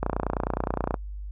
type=click train; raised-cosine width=1 ms; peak=-11 dBFS; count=28; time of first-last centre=0.03-0.942 s; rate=29.6 Hz; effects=noise-tail reverb RT60 0.1 s tail -26 dB re dry + added 50 Hz sine -33 dBFS peak until 1.31 s